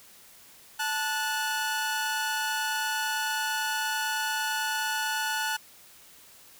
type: tone pair together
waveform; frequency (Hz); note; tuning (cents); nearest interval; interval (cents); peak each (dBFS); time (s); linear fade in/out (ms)
sawtooth; 874.4 / 1467; A5 / F#6; -11 / -15; major sixth; 896; -27 / -26; 0.79-5.57; 10
effects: white hiss -53 dBFS RMS until 6.59 s